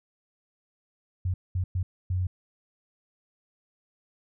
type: tone bursts at uneven times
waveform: sine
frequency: 91.5 Hz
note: F#2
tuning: 19 cents flat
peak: -24 dBFS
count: 4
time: 1.25-1.34 / 1.55-1.64 / 1.75-1.83 / 2.1-2.27 s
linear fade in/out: 5 ms
effects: none